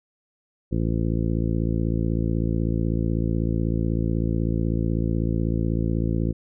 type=harmonic tone; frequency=56.1 Hz; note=A1; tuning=34 cents sharp; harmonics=1 / 2 / 3 / 4 / 5 / 6 / 7 / 8 / 9; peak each=-26 / -26 / -27 / -30 / -31 / -31 / -40 / -41 / -39 dBFS; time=0.71-6.33 s; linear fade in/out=20 ms; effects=none